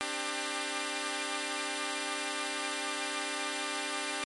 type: tone cluster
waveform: 5% pulse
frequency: 265.9 / 298.1 / 396.2 / 1199 Hz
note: C4 / D4 / G4 / D6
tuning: +28 / +26 / +18 / +36 cents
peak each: -29 / -25 / -27 / -29 dBFS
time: 0.01-4.24 s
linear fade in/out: 0 ms
effects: MP3 48 kbps